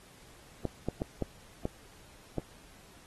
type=clicks; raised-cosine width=2 ms; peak=-18 dBFS; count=6; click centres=0.653 / 0.886 / 1.019 / 1.223 / 1.654 / 2.383 s; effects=pink hiss -57 dBFS RMS until 3.06 s + AAC 32 kbps